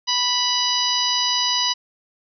harmonic tone, 985 Hz, B5, 5 cents flat, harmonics 1 / 2 / 3 / 4 / 5 / 6, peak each -26 / -32 / -24 / -25 / -22 / -29 dBFS, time 0.07-1.74 s, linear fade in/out 20 ms, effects none

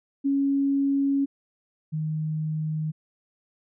sine tone pair in turn, 277.2 / 155.57 Hz, C#4 / D#3, 0 / 0 cents, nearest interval minor seventh, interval 1000 cents, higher first, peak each -20 / -25 dBFS, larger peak first, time 0.24-1.26 / 1.92-2.92 s, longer first, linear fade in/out 20 ms, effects none

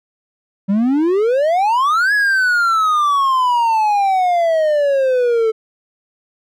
triangle exponential two-way sweep, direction up then down, 189.5 to 1700 to 436.6 Hz, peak -10 dBFS, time 0.68-5.52 s, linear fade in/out 20 ms, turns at 2.13 s, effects none

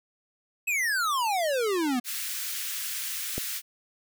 square exponential sweep, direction down, 2625 to 236.1 Hz, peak -25 dBFS, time 0.67-2 s, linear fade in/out 10 ms
white high-pass noise, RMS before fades -33 dBFS, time 2.04-3.62 s, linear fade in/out 50 ms, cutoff 1500 Hz, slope 24 dB/octave
click, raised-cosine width 2 ms, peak -18 dBFS, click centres 3.38 s
effects none

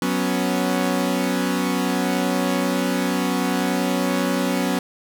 sawtooth chord, F# suspended fourth, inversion none, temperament equal, 185 / 246.9 / 277.2 Hz, F#3 / B3 / C#4, 0 / 0 / 0 cents, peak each -20 dBFS, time 0.02-4.79 s, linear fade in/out 2 ms, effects none

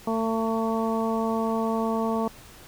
harmonic tone, 224.5 Hz, A3, 35 cents sharp, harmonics 1 / 2 / 3 / 4 / 5, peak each -26 / -29 / -31 / -32 / -33 dBFS, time 0.07-2.28 s, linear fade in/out 5 ms, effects pink hiss -48 dBFS RMS until 2.67 s

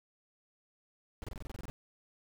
brown noise bursts, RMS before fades -41 dBFS, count 11, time 1.22-1.7 s, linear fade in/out 0 ms, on 20 ms, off 26 ms, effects none

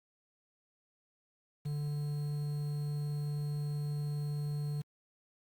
triangle tone with quantisation, 146.83 Hz, D3, in tune, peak -31 dBFS, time 1.65-4.82 s, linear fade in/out 10 ms, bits 9, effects Opus 48 kbps

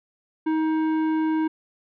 triangle tone with tanh clipping, 315.6 Hz, D#4, 25 cents sharp, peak -22 dBFS, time 0.46-1.48 s, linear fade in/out 10 ms, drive 16 dB, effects none

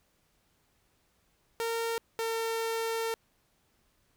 sawtooth tone pair in turn, 459.1 / 453.6 Hz, A#4 / A#4, -26 / -47 cents, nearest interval unison, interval 21 cents, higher first, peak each -26 dBFS, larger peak neither, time 1.6-1.98 / 2.19-3.14 s, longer second, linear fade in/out 0 ms, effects pink hiss -71 dBFS RMS until 4.16 s

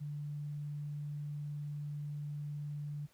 sine tone, 146.83 Hz, D3, in tune, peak -38 dBFS, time 0-3.07 s, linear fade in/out 20 ms, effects pink hiss -69 dBFS RMS until 3.13 s

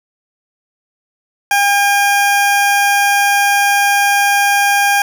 20% pulse tone, 806 Hz, G5, 48 cents sharp, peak -5 dBFS, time 1.51-5.02 s, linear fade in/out 2 ms, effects none

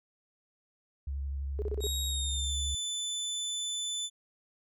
sine tone with vibrato, 69.1 Hz, C#2, 5 cents flat, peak -32 dBFS, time 1.07-2.75 s, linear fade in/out 5 ms, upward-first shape sine, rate 12 Hz, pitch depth 28 cents each way
sine tone bursts, 415.3 Hz, G#4, in tune, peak -32 dBFS, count 5, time 1.59-1.868 s, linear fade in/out 0 ms, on 30 ms, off 32 ms
25% pulse tone with pitch glide, 3782 to 3508 Hz, A#7 to A7, +24 to -6 cents, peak -28 dBFS, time 1.8-4.1 s, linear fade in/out 50 ms, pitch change -130 cents, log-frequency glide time 2.07-2.57 s
effects none

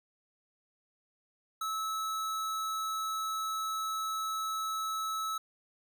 square tone, 1300 Hz, E6, 24 cents flat, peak -33 dBFS, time 1.61-5.38 s, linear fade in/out 5 ms, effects none

